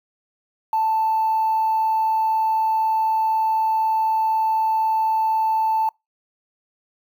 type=tone with quantisation; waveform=sine; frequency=882 Hz; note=A5; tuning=4 cents sharp; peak=-17 dBFS; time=0.73-5.89 s; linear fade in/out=2 ms; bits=7; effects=noise-tail reverb RT60 0.2 s tail -26 dB re dry